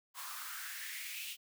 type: noise with high-pass filter sweep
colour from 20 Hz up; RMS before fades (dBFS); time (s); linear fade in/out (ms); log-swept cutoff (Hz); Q
white; -44; 0.14-1.37; 50; 990 to 2900; 4.4
effects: none